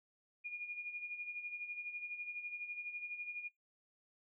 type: tone with tremolo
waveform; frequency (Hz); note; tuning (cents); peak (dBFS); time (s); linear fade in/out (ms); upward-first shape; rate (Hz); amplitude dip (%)
sine; 2433; D#7; -39; -39; 0.44-3.49; 20; sine; 12; 65
effects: noise-tail reverb RT60 0.2 s tail -24 dB re dry